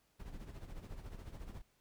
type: noise with tremolo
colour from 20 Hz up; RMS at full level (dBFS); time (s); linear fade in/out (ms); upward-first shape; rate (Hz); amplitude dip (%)
brown; -45; 0.19-1.62; 10; sine; 14; 65
effects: pink hiss -75 dBFS RMS until 1.8 s